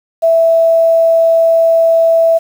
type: tone with quantisation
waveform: sine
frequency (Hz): 659.3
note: E5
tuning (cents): 0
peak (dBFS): -6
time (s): 0.22-2.39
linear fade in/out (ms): 20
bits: 6
effects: none